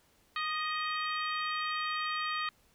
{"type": "harmonic tone with a mistuned harmonic", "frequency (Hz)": 627, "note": "D#5", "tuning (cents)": 13, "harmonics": [2, 3, 4, 5, 6, 7], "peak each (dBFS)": [-34, -38, -40, -42, -44, -45], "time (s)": [0.36, 2.49], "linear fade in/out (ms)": 2, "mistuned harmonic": 2, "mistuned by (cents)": -23, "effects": ["pink hiss -67 dBFS RMS until 2.74 s"]}